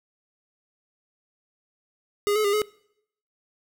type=tone with pitch steps; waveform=square; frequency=410.4 / 428.7 / 404.3 / 424.2 Hz; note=G#4 / A4 / G#4 / G#4; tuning=-21 / -45 / -46 / +37 cents; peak=-21 dBFS; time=2.27-2.618 s; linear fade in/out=0 ms; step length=87 ms; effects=noise-tail reverb RT60 0.7 s tail -23 dB re dry